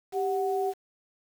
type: tone pair together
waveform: sine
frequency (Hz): 392 / 740.8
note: G4 / F#5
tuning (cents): 0 / +2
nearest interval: major seventh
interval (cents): 1102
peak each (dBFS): -27 / -29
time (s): 0.12-0.74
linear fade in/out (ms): 50
effects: 8-bit